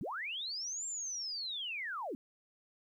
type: linear two-way sweep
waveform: sine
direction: up then down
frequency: 112.8 to 7459 to 221.6 Hz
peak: -37 dBFS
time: 0.01-2.15 s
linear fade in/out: 0 ms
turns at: 0.86 s
effects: 12-bit